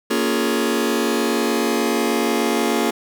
sawtooth chord, Bb minor seventh, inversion none, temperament just, 233.1 / 279.7 / 349.6 / 419.5 Hz, Bb3 / Db4 / F4 / Ab4, 0 / +16 / +2 / +17 cents, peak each -18 / -20 / -19 / -19 dBFS, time 0.1-2.91 s, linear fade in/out 10 ms, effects none

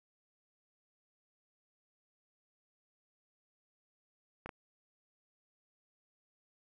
clicks, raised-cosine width 0.5 ms, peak -27 dBFS, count 2, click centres 4.46 / 4.492 s, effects none

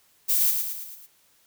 violet noise with echo, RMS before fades -22 dBFS, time 0.28-0.52 s, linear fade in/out 20 ms, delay 110 ms, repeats 5, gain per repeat -5 dB, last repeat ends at 1.07 s, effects white hiss -62 dBFS RMS until 1.46 s

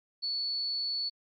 sine tone, 4435 Hz, C#8, in tune, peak -30 dBFS, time 0.22-1.1 s, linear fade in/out 20 ms, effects AAC 64 kbps

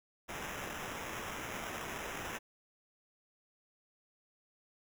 violet noise with sample-and-hold, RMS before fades -42 dBFS, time 0.28-2.39 s, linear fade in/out 20 ms, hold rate 4410 Hz, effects none

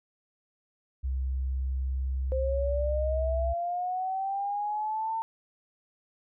sine tone with pitch glide, 65.4 to 65.78 Hz, C2 to C2, 0 to +10 cents, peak -27 dBFS, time 1.03-3.54 s, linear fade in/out 20 ms, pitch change +10 cents, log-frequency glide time 1.2-2.78 s
sine linear sweep, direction up, 520 to 906 Hz, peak -28 dBFS, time 2.32-5.22 s, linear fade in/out 0 ms
effects none

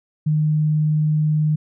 sine tone, 153.1 Hz, D#3, 28 cents flat, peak -15 dBFS, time 0.26-1.56 s, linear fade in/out 10 ms, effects none

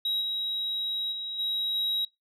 sine tone with level steps, 3835 Hz, A#7, 48 cents sharp, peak -23 / -27 / -32 / -25 / -23 dBFS, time 0.05-2.05 s, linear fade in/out 5 ms, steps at 0.2 / 1.11 / 1.38 / 1.74 s, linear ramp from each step 20 ms, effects noise-tail reverb RT60 0.2 s tail -24 dB re dry + tanh soft clip ceiling -24 dBFS

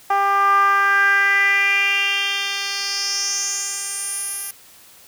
10% pulse tone with band-pass filter sweep, 397.5 Hz, G4, 24 cents sharp, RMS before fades -19 dBFS, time 0.1-4.51 s, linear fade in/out 5 ms, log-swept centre 910 to 12000 Hz, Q 4.4, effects white hiss -47 dBFS RMS until 5.07 s

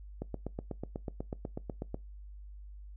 click train, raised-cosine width 2 ms, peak -23 dBFS, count 15, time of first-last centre 0.22-1.944 s, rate 8.12 Hz, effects noise-tail reverb RT60 0.2 s tail -22 dB re dry + added 50 Hz sine -45 dBFS peak until 2.96 s

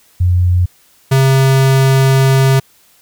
sine / square tone pair in turn, 89.4 / 133.95 Hz, F2 / C3, +41 / +41 cents, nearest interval perfect fifth, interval 700 cents, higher second, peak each -8 dBFS, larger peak neither, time 0.2-0.66 / 1.11-2.6 s, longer second, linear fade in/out 10 ms, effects white hiss -50 dBFS RMS until 3.01 s

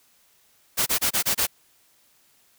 white noise bursts, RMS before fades -22 dBFS, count 6, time 0.77-1.47 s, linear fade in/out 20 ms, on 95 ms, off 26 ms, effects white hiss -61 dBFS RMS until 2.58 s

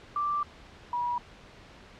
sine tone pair in turn, 1174.7 / 967.2 Hz, D6 / B5, 0 / -36 cents, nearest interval minor third, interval 336 cents, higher first, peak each -26 / -27 dBFS, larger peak first, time 0.16-0.43 / 0.93-1.18 s, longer first, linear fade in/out 2 ms, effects pink hiss -51 dBFS RMS until 1.99 s + low-pass 4000 Hz 12 dB/octave

